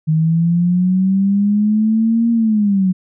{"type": "linear two-way sweep", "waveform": "sine", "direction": "up then down", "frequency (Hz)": [155.1, 233.8, 182], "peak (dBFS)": -11, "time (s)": [0.07, 2.93], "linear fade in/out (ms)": 20, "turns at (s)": 2.31, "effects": []}